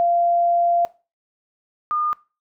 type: tone pair in turn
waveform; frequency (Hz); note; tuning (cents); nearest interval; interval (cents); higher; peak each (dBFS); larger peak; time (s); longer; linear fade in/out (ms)
sine; 691 / 1215.6; F5 / D#6; -19 / -41; minor seventh; 978; second; -15 / -19; first; 0-0.85 / 1.91-2.13; first; 0
effects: noise-tail reverb RT60 0.3 s tail -20 dB re dry

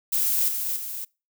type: noise with echo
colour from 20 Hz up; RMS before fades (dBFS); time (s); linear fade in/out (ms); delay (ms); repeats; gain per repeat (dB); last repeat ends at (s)
violet; -23; 0.12-0.49; 10; 280; 2; -5; 1.05
effects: noise-tail reverb RT60 0.3 s tail -26 dB re dry

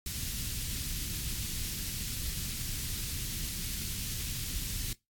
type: band-stop noise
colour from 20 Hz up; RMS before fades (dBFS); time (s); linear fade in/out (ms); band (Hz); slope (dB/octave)
pink; -36; 0.06-4.93; 2; 150 to 3400; 12
effects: noise-tail reverb RT60 0.2 s tail -22 dB re dry + AAC 64 kbps

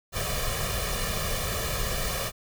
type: noise with comb filter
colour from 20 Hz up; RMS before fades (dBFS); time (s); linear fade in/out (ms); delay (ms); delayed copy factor
pink; -29; 0.12-2.32; 50; 1.7; +0.85
effects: none

